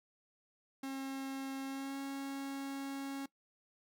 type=tone with pitch glide; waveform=45% pulse; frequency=269.6 to 274.5 Hz; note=C#4 to C#4; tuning=-48 to -17 cents; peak=-39 dBFS; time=0.83-3.26 s; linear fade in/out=5 ms; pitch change=+31 cents; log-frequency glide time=1.66-1.98 s; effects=noise-tail reverb RT60 0.1 s tail -20 dB re dry